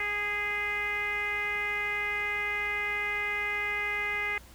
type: tone with low-pass filter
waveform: 10% pulse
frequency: 413 Hz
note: G#4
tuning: 10 cents flat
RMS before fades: -31 dBFS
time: 0-4.38 s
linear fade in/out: 2 ms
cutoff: 2200 Hz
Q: 9.8
effects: added 60 Hz sine -51 dBFS peak until 4.54 s + pink hiss -54 dBFS RMS until 4.54 s